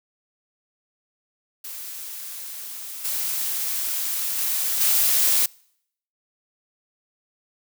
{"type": "noise with level steps", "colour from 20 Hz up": "blue", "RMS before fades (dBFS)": [-35, -26, -24, -19], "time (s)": [1.64, 5.46], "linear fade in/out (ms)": 5, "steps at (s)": [3.04, 4.38, 4.8], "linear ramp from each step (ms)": 10, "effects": ["noise-tail reverb RT60 0.7 s tail -26 dB re dry"]}